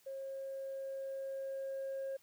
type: tone with level ramp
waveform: sine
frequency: 540 Hz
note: C#5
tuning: 45 cents flat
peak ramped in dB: -40 to -35 dBFS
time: 0.06-2.17 s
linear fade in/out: 10 ms
effects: tanh soft clip ceiling -36 dBFS + white hiss -68 dBFS RMS until 2.22 s